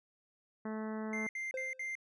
harmonic tone, 217.6 Hz, A3, 19 cents flat, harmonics 1 / 2 / 3 / 4 / 5 / 6 / 7 / 8 / 9, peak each -38 / -44 / -48 / -50 / -52 / -54 / -55 / -56 / -57 dBFS, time 0.65-1.27 s, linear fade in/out 5 ms
triangle tone bursts, 2093 Hz, C7, in tune, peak -35 dBFS, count 4, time 1.13-1.953 s, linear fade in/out 2 ms, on 160 ms, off 61 ms
triangle tone with exponential decay, 520 Hz, C5, 11 cents flat, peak -33 dBFS, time 1.54-1.94 s, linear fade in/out 1 ms, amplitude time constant 86 ms
effects resampled to 24000 Hz

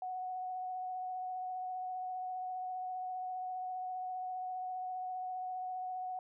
sine tone with vibrato, 739 Hz, F#5, 2 cents flat, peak -37 dBFS, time 0.02-6.19 s, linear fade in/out 2 ms, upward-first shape sine, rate 15 Hz, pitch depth 14 cents each way, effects none

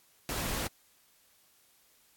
pink noise, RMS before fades -34 dBFS, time 0.29-0.67 s, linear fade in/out 0 ms, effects white hiss -65 dBFS RMS until 2.16 s + AAC 64 kbps

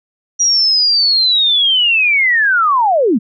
sine linear sweep, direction down, 5790 to 185 Hz, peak -9 dBFS, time 0.39-3.19 s, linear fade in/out 20 ms, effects none

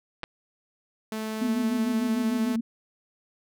clicks, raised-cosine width 0.3 ms, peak -17 dBFS, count 2, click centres 0.233 / 0.239 s
sawtooth tone, 218.5 Hz, A3, 12 cents flat, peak -26 dBFS, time 1.12-2.56 s, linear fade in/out 2 ms
sine tone with vibrato, 238.2 Hz, A#3, 38 cents sharp, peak -24 dBFS, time 1.41-2.61 s, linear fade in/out 10 ms, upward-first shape sine, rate 6.7 Hz, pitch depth 89 cents each way
effects none

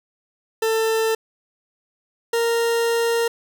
40% pulse tone pair in turn, 445.7 / 464.4 Hz, A4 / A#4, +22 / -7 cents, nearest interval minor second, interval 71 cents, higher second, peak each -17 dBFS, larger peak neither, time 0.62-1.15 / 2.33-3.28 s, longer second, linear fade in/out 5 ms, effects none

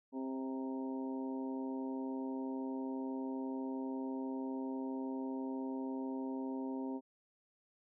harmonic tone with a mistuned harmonic, 132.3 Hz, C3, 20 cents sharp, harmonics 2 / 3 / 4 / 5 / 6 / 7, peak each -38 / -46 / -50 / -53 / -56 / -50 dBFS, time 0.12-7.01 s, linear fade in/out 50 ms, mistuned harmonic 5, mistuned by -27 cents, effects none

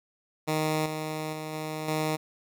10% pulse tone with level steps, 155.56 Hz, D#3, in tune, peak -17 / -23 / -26 / -24 / -18 dBFS, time 0.47-2.17 s, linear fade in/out 20 ms, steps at 0.86 / 1.33 / 1.53 / 1.88 s, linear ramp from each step 2 ms, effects none

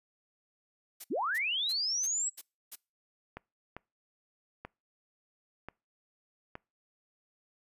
blue noise bursts, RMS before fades -42 dBFS, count 6, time 1-2.758 s, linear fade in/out 10 ms, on 43 ms, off 300 ms
sine linear sweep, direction up, 168 to 7902 Hz, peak -29 dBFS, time 1.1-2.3 s, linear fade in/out 20 ms
clicks, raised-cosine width 0.5 ms, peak -26 dBFS, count 5, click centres 3.37 / 3.766 / 4.65 / 5.686 / 6.554 s
effects noise-tail reverb RT60 0.3 s tail -26 dB re dry + resampled to 32000 Hz

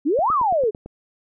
sine exponential two-way sweep, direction up then down, 260.3 to 1311 to 403.7 Hz, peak -16 dBFS, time 0.05-0.71 s, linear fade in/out 20 ms, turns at 0.32 s
click train, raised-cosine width 2 ms, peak -22 dBFS, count 7, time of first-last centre 0.19-0.86 s, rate 8.95 Hz
effects none

